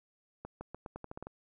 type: accelerating click train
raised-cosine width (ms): 1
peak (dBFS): -28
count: 10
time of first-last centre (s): 0.45-1.27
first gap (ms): 160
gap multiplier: 0.85
effects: none